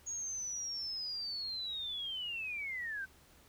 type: linear sweep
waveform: sine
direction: down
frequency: 6680 to 1513 Hz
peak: -37 dBFS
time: 0.06-3.06 s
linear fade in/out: 20 ms
effects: added 74 Hz sine -67 dBFS peak until 3.48 s + pink hiss -63 dBFS RMS until 3.48 s